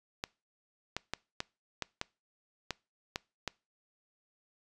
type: clicks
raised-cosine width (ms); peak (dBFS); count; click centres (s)
0.2; -16; 9; 0.239 / 0.966 / 1.136 / 1.404 / 1.823 / 2.014 / 2.707 / 3.159 / 3.477
effects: noise-tail reverb RT60 0.3 s tail -24 dB re dry + resampled to 22050 Hz